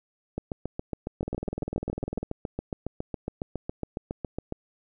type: two click trains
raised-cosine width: 2 ms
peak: -17 / -18 dBFS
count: 31 / 21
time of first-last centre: 0.38-4.524 / 1.23-2.23 s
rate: 7.24 / 20 Hz
effects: none